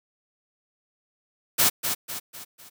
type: noise with echo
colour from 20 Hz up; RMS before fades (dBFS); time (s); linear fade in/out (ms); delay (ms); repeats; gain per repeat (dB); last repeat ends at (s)
white; -19; 1.58-1.7; 20; 250; 4; -7; 2.7
effects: none